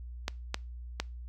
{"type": "clicks", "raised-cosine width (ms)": 0.2, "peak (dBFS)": -13, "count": 3, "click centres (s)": [0.281, 0.544, 1], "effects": ["noise-tail reverb RT60 0.3 s tail -25 dB re dry", "added 60 Hz sine -40 dBFS peak until 1.28 s"]}